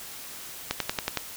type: click train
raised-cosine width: 0.2 ms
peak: -8 dBFS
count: 6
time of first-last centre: 0.71-1.173 s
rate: 10.8 Hz
effects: white hiss -41 dBFS RMS until 1.36 s